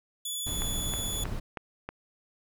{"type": "tone", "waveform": "15% pulse", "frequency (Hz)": 3435, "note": "A7", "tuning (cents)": -42, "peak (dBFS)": -25, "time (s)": [0.25, 1.24], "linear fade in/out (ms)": 5}
{"type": "noise", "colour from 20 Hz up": "brown", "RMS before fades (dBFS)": -34, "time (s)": [0.46, 1.4], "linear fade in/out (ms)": 10}
{"type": "click train", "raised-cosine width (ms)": 0.5, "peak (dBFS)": -20, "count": 5, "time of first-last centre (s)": [0.62, 1.89], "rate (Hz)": 3.15}
{"effects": []}